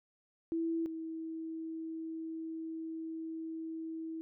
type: tone pair in turn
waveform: sine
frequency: 329.6 / 323.4 Hz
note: E4 / E4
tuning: 0 / -33 cents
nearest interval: unison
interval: 33 cents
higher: first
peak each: -31 / -38 dBFS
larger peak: first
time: 0.52-0.86 / 0.86-4.21 s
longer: second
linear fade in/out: 0 ms
effects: none